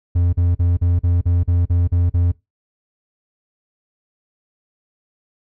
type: tone bursts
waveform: triangle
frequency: 87.2 Hz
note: F2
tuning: 2 cents flat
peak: -11 dBFS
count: 10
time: 0.15-2.319 s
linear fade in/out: 10 ms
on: 180 ms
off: 41 ms
effects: noise-tail reverb RT60 0.2 s tail -21 dB re dry